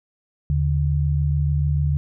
sine tone pair together, 77.78 / 144.64 Hz, D#2 / D3, 0 / -26 cents, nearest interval major seventh, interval 1074 cents, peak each -20 dBFS, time 0.5-1.97 s, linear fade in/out 0 ms, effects none

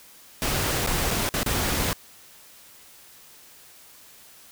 pink noise with dropouts, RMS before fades -25 dBFS, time 0.42-1.93 s, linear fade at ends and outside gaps 0 ms, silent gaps 0.863-0.873 / 1.107-1.111 / 1.29-1.34 / 1.431-1.462 s, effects white hiss -50 dBFS RMS until 4.51 s

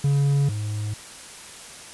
triangle tone pair in turn, 140.9 / 105.56 Hz, C#3 / G#2, +29 / +29 cents, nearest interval perfect fourth, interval 500 cents, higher first, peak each -15 / -23 dBFS, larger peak first, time 0.04-0.49 / 0.49-0.94 s, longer neither, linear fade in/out 5 ms, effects white hiss -41 dBFS RMS until 1.93 s + resampled to 24000 Hz

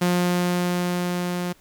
sawtooth tone with level ramp, 177.5 Hz, F3, 28 cents sharp, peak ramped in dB -14 to -21 dBFS, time 0.01-1.53 s, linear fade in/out 10 ms, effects pink hiss -56 dBFS RMS until 1.6 s

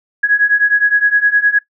sine beating tone pair, 1661.2 / 1670.9 Hz, G#6 / G#6, 0 / +10 cents, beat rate 9.7 Hz, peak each -13 / -11 dBFS, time 0.23-1.59 s, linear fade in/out 10 ms, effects noise-tail reverb RT60 0.1 s tail -18 dB re dry

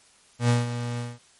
35% pulse tone with ADSR envelope, 120 Hz, B2, 49 cents flat, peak -15 dBFS, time 0.39-1.19 s, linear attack 100 ms, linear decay 170 ms, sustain -11 dB, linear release 200 ms, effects white hiss -57 dBFS RMS until 1.39 s + MP3 48 kbps

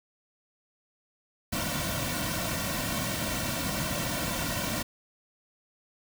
pink noise with comb filter, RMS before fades -31 dBFS, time 1.52-4.83 s, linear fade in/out 10 ms, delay 2.4 ms, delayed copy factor -0.85, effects none

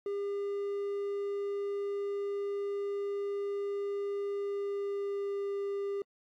triangle tone with pitch glide, 402.6 to 399.8 Hz, G4 to G4, +46 to +34 cents, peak -30 dBFS, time 0.06-6.02 s, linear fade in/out 2 ms, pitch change -12 cents, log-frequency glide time 4.33-5.53 s, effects AAC 64 kbps

